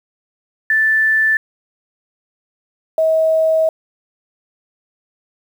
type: tone pair in turn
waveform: sine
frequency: 1760 / 640.1 Hz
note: A6 / D#5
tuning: 0 / +49 cents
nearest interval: octave + tritone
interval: 1751 cents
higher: first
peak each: -11 dBFS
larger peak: neither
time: 0.7-1.37 / 2.98-3.69 s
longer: second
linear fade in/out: 2 ms
effects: 7-bit